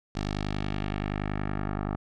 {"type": "tone with low-pass filter sweep", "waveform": "10% pulse", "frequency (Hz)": 50.6, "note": "G#1", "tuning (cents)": -44, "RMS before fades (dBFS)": -31, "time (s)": [0.15, 1.96], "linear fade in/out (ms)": 5, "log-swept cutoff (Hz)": [5400, 1200], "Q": 1.4, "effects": []}